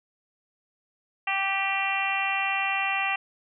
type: harmonic tone with a mistuned harmonic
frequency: 390 Hz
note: G4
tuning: 9 cents flat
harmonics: 2 / 3 / 4 / 5 / 6 / 7 / 8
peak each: -30 / -33 / -38 / -31 / -31 / -29 / -41 dBFS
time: 1.27-3.16 s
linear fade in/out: 5 ms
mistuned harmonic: 6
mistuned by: +28 cents
effects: none